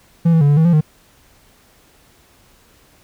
triangle tone with pitch steps, 167.4 / 163 / 143.5 / 145.2 / 160.6 / 172.1 / 153.5 Hz, E3 / E3 / D3 / D3 / E3 / F3 / D#3, +27 / -19 / -40 / -19 / -45 / -25 / -23 cents, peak -7 dBFS, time 0.25-0.81 s, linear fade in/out 10 ms, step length 80 ms, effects pink hiss -52 dBFS RMS until 3.03 s

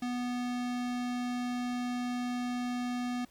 square tone with low-pass filter, 245.9 Hz, B3, 7 cents flat, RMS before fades -34 dBFS, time 0.02-3.25 s, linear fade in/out 5 ms, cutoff 7100 Hz, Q 0.64, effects pink hiss -63 dBFS RMS until 3.3 s

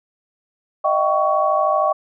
sine tone cluster, 616 / 669 / 770 / 1119 Hz, D#5 / E5 / G5 / C#6, -17 / +25 / -31 / +16 cents, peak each -19 / -24 / -21 / -19 dBFS, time 0.84-1.93 s, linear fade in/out 10 ms, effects none

